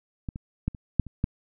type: clicks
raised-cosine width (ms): 5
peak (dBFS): -19 / -23 / -13 / -27 / -7 / -27 / -11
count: 7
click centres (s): 0.288 / 0.359 / 0.68 / 0.748 / 0.997 / 1.067 / 1.241
effects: none